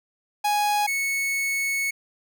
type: tone pair in turn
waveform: 45% pulse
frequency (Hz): 830.6 / 2207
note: G#5 / C#7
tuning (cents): 0 / -8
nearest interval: octave + perfect fourth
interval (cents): 1692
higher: second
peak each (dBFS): -20 / -23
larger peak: first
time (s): 0.44-0.87 / 0.87-1.91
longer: second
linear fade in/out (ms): 10
effects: none